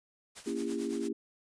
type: noise with tremolo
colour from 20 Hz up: white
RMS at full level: -44 dBFS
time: 0.35-1.09 s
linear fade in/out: 20 ms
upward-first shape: triangle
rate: 8.9 Hz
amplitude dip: 80%
type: chord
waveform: sine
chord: A# diminished seventh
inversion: none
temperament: just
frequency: 233.1 / 279.7 / 335.6 / 402.8 Hz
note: A#3 / C#4 / E4 / G4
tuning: 0 / +16 / +31 / +47 cents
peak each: -37 dBFS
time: 0.46-1.13 s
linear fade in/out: 10 ms
effects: resampled to 22050 Hz